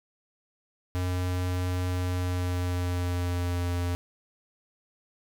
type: tone with pitch glide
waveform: square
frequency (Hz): 90.5 to 87.92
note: F#2 to F2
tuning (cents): -38 to +12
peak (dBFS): -27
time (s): 0.95-3.95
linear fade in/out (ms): 0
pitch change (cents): -50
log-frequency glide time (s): 1.92-3.7
effects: none